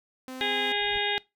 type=tone; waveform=sawtooth; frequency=258.4 Hz; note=C4; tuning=21 cents flat; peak=-33 dBFS; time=0.28-0.72 s; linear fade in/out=0 ms
type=harmonic tone; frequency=410.4 Hz; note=G#4; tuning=21 cents flat; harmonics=1 / 2 / 4 / 5 / 6 / 7 / 8 / 9; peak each=-34 / -32 / -33 / -32 / -35 / -34 / -35 / -31 dBFS; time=0.41-1.18 s; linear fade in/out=0 ms
type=noise with exponential growth; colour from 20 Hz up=brown; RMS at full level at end=-41 dBFS; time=0.54-0.98 s; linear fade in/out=5 ms; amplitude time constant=94 ms
effects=noise-tail reverb RT60 0.2 s tail -21 dB re dry